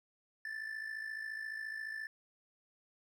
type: tone with amplitude modulation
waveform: triangle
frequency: 1760 Hz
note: A6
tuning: in tune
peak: -35 dBFS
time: 0.45-2.07 s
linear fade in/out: 2 ms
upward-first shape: sine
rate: 54.4 Hz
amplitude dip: 65%
effects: none